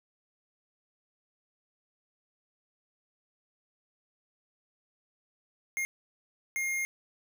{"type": "tone bursts at uneven times", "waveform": "square", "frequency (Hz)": 2130, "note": "C7", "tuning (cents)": 30, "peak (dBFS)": -30, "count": 2, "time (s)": [[5.77, 5.85], [6.56, 6.85]], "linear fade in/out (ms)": 0, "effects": []}